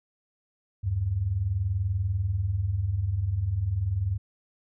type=tone pair together; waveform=sine; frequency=78.26 / 98.6 Hz; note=D#2 / G2; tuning=+11 / +11 cents; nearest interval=major third; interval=400 cents; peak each=-31 / -25 dBFS; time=0.83-4.18 s; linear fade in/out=20 ms; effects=none